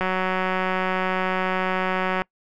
click train, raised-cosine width 0.5 ms, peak -9 dBFS, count 412, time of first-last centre 0.01-2.22 s, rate 186 Hz, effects noise-tail reverb RT60 0.1 s tail -25 dB re dry

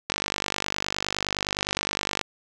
click train, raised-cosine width 0.2 ms, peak -7 dBFS, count 106, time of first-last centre 0.1-2.213 s, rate 49.7 Hz, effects none

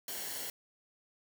white noise with comb filter, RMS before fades -40 dBFS, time 0.08-0.5 s, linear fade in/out 2 ms, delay 0.81 ms, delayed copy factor -0.6, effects none

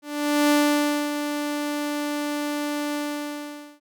sawtooth tone with ADSR envelope, 293.7 Hz, D4, in tune, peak -12 dBFS, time 0.02-3.8 s, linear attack 480 ms, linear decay 590 ms, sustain -9 dB, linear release 850 ms, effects none

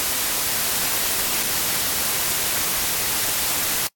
white noise with dropouts, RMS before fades -22 dBFS, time 0-3.87 s, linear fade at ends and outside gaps 0 ms, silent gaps 1.429-1.433 s, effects noise-tail reverb RT60 0.1 s tail -22 dB re dry + AAC 64 kbps

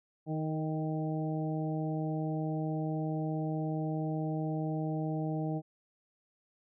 harmonic tone with a mistuned harmonic, 156.6 Hz, D#3, 11 cents sharp, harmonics 1 / 2 / 3 / 4 / 5, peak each -33 / -36 / -43 / -42 / -43 dBFS, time 0.26-5.62 s, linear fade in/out 50 ms, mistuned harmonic 3, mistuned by -17 cents, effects none

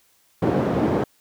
white band-pass noise, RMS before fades -21 dBFS, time 0.42-1.04 s, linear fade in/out 5 ms, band 140 to 400 Hz, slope 12 dB/octave, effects white hiss -61 dBFS RMS until 1.2 s

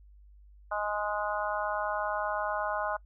harmonic tone, 208.4 Hz, G#3, 6 cents sharp, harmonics 3 / 4 / 5 / 6 / 7, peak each -34 / -35 / -36 / -37 / -37 dBFS, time 0.71-2.97 s, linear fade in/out 10 ms, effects noise-tail reverb RT60 0.1 s tail -22 dB re dry + added 50 Hz sine -52 dBFS peak until 3.05 s

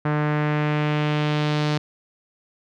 sawtooth tone with low-pass filter sweep, 150 Hz, D3, 37 cents sharp, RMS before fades -22 dBFS, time 0.05-1.78 s, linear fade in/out 5 ms, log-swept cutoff 1600 to 4500 Hz, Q 1.6, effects none

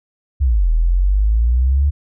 sine exponential two-way sweep, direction down then up, 73.42 to 39.27 to 73.42 Hz, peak -11 dBFS, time 0.4-1.91 s, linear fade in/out 20 ms, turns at 0.71 s, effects none

